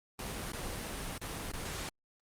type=noise with dropouts; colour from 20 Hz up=pink; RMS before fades=-39 dBFS; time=0.19-1.89 s; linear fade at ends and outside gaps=2 ms; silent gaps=0.52-0.532 / 1.18-1.214 / 1.518-1.535 s; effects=low-pass 12000 Hz 12 dB/octave + Opus 32 kbps